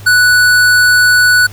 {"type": "tone with hard clipping", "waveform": "sine", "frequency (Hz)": 1480, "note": "F#6", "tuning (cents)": 0, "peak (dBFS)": -7, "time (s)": [0.06, 1.47], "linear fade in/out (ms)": 10, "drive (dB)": 16, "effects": ["added 102 Hz sine -30 dBFS peak until 1.52 s", "pink hiss -37 dBFS RMS until 1.52 s"]}